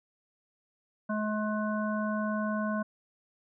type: harmonic tone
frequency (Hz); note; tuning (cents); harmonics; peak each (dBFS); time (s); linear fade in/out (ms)
213; G#3; +44; 1 / 3 / 5 / 7; -30 / -35 / -37 / -38; 1.09-2.83; 10
effects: none